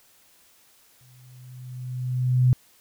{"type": "tone with exponential growth", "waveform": "sine", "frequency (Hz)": 126.3, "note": "B2", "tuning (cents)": 39, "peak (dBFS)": -13, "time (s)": [1.01, 2.53], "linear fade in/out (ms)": 0, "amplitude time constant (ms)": 330, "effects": ["white hiss -58 dBFS RMS until 2.8 s"]}